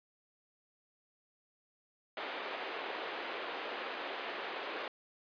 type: band-pass noise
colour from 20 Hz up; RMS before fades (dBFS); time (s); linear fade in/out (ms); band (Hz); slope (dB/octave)
pink; -41; 2.17-4.88; 2; 370 to 3400; 24
effects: resampled to 11025 Hz